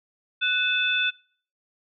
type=tone cluster; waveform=sine; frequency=1487 / 2596 / 3521 Hz; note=F#6 / E7 / A7; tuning=+8 / -27 / 0 cents; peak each=-25 dBFS; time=0.41-1.11 s; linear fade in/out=20 ms; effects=noise-tail reverb RT60 0.5 s tail -24 dB re dry